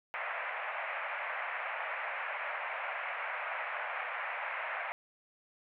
white band-pass noise, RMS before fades -38 dBFS, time 0.14-4.92 s, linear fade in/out 0 ms, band 570 to 2400 Hz, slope 48 dB/octave, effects none

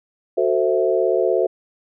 sine chord, F# half-diminished seventh, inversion none, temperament equal with one note detuned, 370 / 446.1 / 523.3 / 659.3 Hz, F#4 / A4 / C5 / E5, 0 / +24 / 0 / 0 cents, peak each -20 / -21 / -21 / -22 dBFS, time 0.37-1.47 s, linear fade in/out 10 ms, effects none

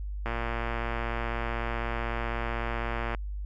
click train, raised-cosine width 0.5 ms, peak -17 dBFS, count 336, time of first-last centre 0.26-3.148 s, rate 116 Hz, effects added 50 Hz sine -32 dBFS peak until 3.45 s

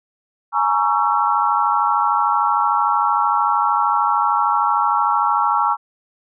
sine chord, A# half-diminished seventh, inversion third, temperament just, 839.1 / 932.3 / 1118.8 / 1342.6 Hz, G#5 / A#5 / C#6 / E6, +18 / 0 / +16 / +31 cents, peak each -20 dBFS, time 0.52-5.77 s, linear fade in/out 50 ms, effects none

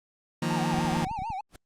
sawtooth chord, Eb suspended second, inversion none, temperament just, 155.56 / 175.01 / 233.3 Hz, Eb3 / F3 / Bb3, 0 / +4 / +2 cents, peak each -26 dBFS, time 0.42-1.05 s, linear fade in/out 5 ms
triangle tone with vibrato, 830.6 Hz, G#5, in tune, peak -29 dBFS, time 0.5-1.41 s, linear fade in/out 5 ms, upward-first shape sine, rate 6.7 Hz, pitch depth 190 cents each way
clicks, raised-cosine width 5 ms, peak -26 dBFS, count 11, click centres 0.742 / 0.786 / 0.849 / 0.92 / 0.97 / 1.025 / 1.069 / 1.113 / 1.19 / 1.221 / 1.303 s
pink noise with exponential growth, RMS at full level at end -40 dBFS, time 1.49-1.56 s, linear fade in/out 2 ms, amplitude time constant 15 ms
effects low-pass 10000 Hz 12 dB/octave + Opus 48 kbps

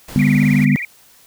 pink noise, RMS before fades -34 dBFS, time 0.08-0.65 s, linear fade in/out 5 ms
sine chord, G major, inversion second, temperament equal with one note detuned, 146.83 / 200.9 / 246.9 Hz, D3 / G3 / B3, 0 / +43 / 0 cents, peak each -15 dBFS, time 0.16-0.76 s, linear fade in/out 0 ms
sine tone with vibrato, 2151 Hz, C7, 47 cents sharp, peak -22 dBFS, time 0.19-0.85 s, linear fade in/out 2 ms, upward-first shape sine, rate 19 Hz, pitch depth 210 cents each way
effects white hiss -49 dBFS RMS until 1.26 s

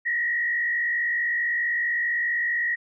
sine tone with frequency modulation, 1900 Hz, A#6, 33 cents sharp, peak -22 dBFS, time 0.05-2.76 s, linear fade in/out 20 ms, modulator 55.4 Hz, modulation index 0.96, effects none

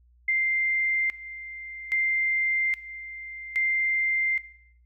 sine tone with tremolo, 2093 Hz, C7, in tune, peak -21 dBFS, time 0.28-4.38 s, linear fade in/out 5 ms, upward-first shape square, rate 0.61 Hz, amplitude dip 80%, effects noise-tail reverb RT60 0.7 s tail -17 dB re dry + added 60 Hz sine -56 dBFS peak until 4.85 s

